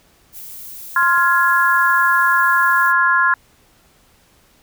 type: noise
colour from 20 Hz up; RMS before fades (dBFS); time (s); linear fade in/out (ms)
violet; -34; 0.32-2.94; 50
type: chord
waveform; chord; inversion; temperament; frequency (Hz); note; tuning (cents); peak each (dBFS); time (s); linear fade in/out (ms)
sine; F minor; second; just; 1047.7 / 1396.9 / 1676.3; C6 / F6 / Ab6; +2 / 0 / +16; -16; 0.96-3.34; 2
type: clicks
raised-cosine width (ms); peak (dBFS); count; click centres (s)
0.5; -21; 2; 1.03 / 1.178
effects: pink hiss -54 dBFS RMS until 4.62 s